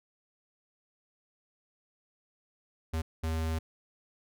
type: tone bursts at uneven times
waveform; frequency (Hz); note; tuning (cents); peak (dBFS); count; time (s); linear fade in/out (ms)
square; 80.5; E2; -41; -30; 2; 2.93-3.02 / 3.23-3.59; 10
effects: none